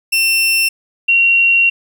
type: tone pair in turn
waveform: sawtooth / sine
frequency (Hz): 2700 / 2746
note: E7 / F7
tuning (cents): +41 / -30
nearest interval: unison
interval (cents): 29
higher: second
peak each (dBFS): -8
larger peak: neither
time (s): 0.12-0.69 / 1.08-1.7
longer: second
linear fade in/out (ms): 10
effects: 8-bit